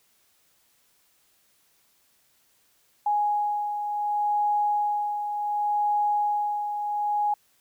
sine beating tone pair, 830.6 / 831.28 Hz, G#5 / G#5, 0 / +1 cents, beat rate 0.68 Hz, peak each -23 / -32 dBFS, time 3.06-7.34 s, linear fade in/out 5 ms, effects white hiss -65 dBFS RMS until 7.6 s

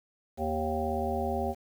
harmonic tone, 78.3 Hz, D#2, 11 cents sharp, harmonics 1 / 3 / 5 / 7 / 9 / 10, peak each -35 / -35 / -35 / -35 / -35 / -35 dBFS, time 0.37-1.55 s, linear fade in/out 50 ms, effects 9-bit

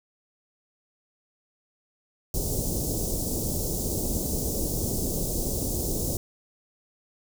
pink band-stop noise, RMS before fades -28 dBFS, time 2.34-6.17 s, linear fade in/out 2 ms, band 560 to 5900 Hz, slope 24 dB/octave, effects none

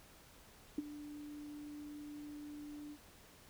sine tone with ADSR envelope, 295.2 Hz, D4, 9 cents sharp, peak -31 dBFS, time 0.78-2.98 s, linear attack 4 ms, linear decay 24 ms, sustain -15 dB, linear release 64 ms, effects pink hiss -61 dBFS RMS until 3.49 s

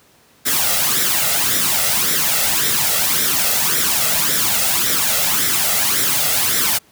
white noise with flanger, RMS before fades -17 dBFS, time 0.45-6.79 s, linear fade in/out 20 ms, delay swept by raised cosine 0.53 to 1.53 ms, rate 1.8 Hz, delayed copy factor +0.6, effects pink hiss -52 dBFS RMS until 6.91 s + high-pass 100 Hz 12 dB/octave

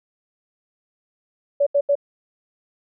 sine tone bursts, 569 Hz, C#5, 45 cents sharp, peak -14 dBFS, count 3, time 1.6-1.954 s, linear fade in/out 10 ms, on 66 ms, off 78 ms, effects none

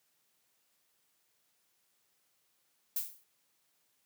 violet noise with exponential decay, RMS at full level -30 dBFS, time 2.96-3.24 s, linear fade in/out 5 ms, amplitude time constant 59 ms, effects white hiss -75 dBFS RMS until 4.05 s + high-pass 100 Hz 12 dB/octave

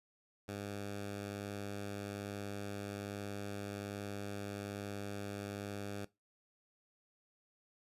10% pulse tone, 101.2 Hz, G#2, 44 cents flat, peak -33 dBFS, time 0.48-6.05 s, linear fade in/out 5 ms, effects noise-tail reverb RT60 0.2 s tail -19 dB re dry + resampled to 32000 Hz

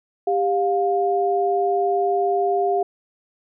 sine tone pair together, 396.8 / 707 Hz, G4 / F5, +21 / +21 cents, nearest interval minor seventh, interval 1000 cents, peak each -20 dBFS, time 0.27-2.83 s, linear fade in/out 5 ms, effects none

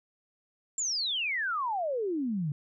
sine exponential sweep, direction down, 7459 to 138.7 Hz, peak -28 dBFS, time 0.78-2.52 s, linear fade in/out 2 ms, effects none

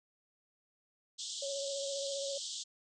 pink band-pass noise, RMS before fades -42 dBFS, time 1.18-2.64 s, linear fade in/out 20 ms, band 3100 to 8200 Hz, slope 96 dB/octave
sine tone with vibrato, 554.4 Hz, C#5, in tune, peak -37 dBFS, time 1.42-2.38 s, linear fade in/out 5 ms, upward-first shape sine, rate 15 Hz, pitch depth 23 cents each way
effects none

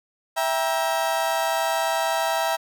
35% pulse chord, E diminished, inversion none, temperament just, 659.3 / 791.1 / 949.3 Hz, E5 / G5 / Bb5, 0 / +16 / +31 cents, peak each -23 / -25 / -25 dBFS, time 0.36-2.57 s, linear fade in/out 20 ms, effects none

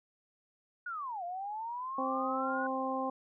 sine linear two-way sweep, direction down then up, 1480 to 684 to 1480 Hz, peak -36 dBFS, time 0.86-2.67 s, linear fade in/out 5 ms, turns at 1.24 s
harmonic tone, 263.3 Hz, C4, 11 cents sharp, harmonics 1 / 2 / 3 / 4, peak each -37 / -37 / -37 / -37 dBFS, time 1.98-3.1 s, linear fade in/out 5 ms
effects none

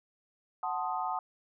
sine chord, F# diminished seventh, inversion none, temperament equal, 740 / 880 / 1046.5 / 1244.5 Hz, F#5 / A5 / C6 / Eb6, 0 / 0 / 0 / 0 cents, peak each -35 / -35 / -39 / -37 dBFS, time 0.63-1.19 s, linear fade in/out 2 ms, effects none

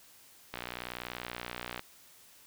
click train, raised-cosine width 0.3 ms, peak -21 dBFS, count 77, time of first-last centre 0.54-1.794 s, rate 60.6 Hz, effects white hiss -58 dBFS RMS until 2.46 s

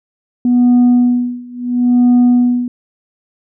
sine tone with tremolo, 245.1 Hz, B3, 13 cents flat, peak -3 dBFS, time 0.45-2.68 s, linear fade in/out 2 ms, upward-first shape sine, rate 0.73 Hz, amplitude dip 95%, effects tanh soft clip ceiling -5 dBFS

